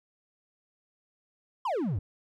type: exponential sweep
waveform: triangle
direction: down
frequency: 1108.7 to 82.2 Hz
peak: -25 dBFS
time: 1.65-1.99 s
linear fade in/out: 5 ms
effects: none